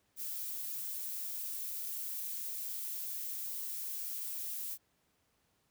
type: noise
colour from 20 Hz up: violet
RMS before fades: -40 dBFS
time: 0.16-4.78 s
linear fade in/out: 50 ms
effects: pink hiss -75 dBFS RMS until 5.7 s + high-pass 60 Hz 12 dB/octave